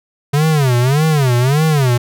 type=tone with vibrato; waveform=square; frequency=138.59 Hz; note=C#3; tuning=in tune; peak=-11 dBFS; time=0.33-1.98 s; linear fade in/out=10 ms; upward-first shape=sine; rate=1.7 Hz; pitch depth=240 cents each way; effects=none